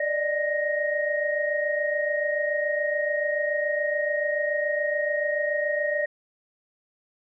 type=tone cluster; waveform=sine; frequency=587 / 614 / 1871 Hz; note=D5 / D#5 / A#6; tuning=-1 / -23 / +6 cents; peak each=-26 / -30 / -27 dBFS; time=0-6.06 s; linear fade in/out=5 ms; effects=none